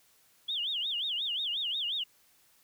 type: tone with vibrato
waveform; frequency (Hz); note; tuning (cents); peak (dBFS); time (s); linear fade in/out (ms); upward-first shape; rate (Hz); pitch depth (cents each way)
sine; 3250; G#7; -38; -30; 0.48-2.04; 10; sine; 5.6; 250
effects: white hiss -65 dBFS RMS until 2.63 s